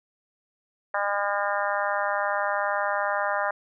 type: harmonic tone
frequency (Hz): 202.3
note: G#3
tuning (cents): -45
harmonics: 3 / 4 / 5 / 6 / 7 / 8 / 9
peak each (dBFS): -29 / -30 / -31 / -32 / -32 / -33 / -34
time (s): 0.94-3.51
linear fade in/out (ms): 5
effects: none